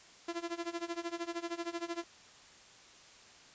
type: tone with tremolo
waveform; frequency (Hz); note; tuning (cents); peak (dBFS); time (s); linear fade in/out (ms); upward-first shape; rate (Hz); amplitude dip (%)
sawtooth; 339.9; F4; -47; -30; 0.28-2.04; 5; sine; 13; 90
effects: white hiss -57 dBFS RMS until 3.54 s + resampled to 16000 Hz